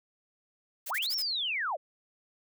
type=noise bursts; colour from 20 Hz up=blue; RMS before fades=-38 dBFS; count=5; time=0.86-1.226 s; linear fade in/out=10 ms; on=50 ms; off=29 ms
type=linear two-way sweep; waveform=sine; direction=up then down; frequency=493 to 5588 to 493 Hz; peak=-29 dBFS; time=0.89-1.77 s; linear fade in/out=20 ms; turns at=1.15 s
effects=none